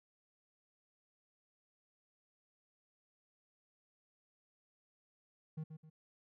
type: tone with echo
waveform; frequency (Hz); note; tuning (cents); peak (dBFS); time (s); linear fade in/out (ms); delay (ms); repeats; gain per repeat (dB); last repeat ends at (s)
triangle; 156.8; D#3; +14; -37; 5.57-5.64; 10; 130; 2; -8; 5.9
effects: none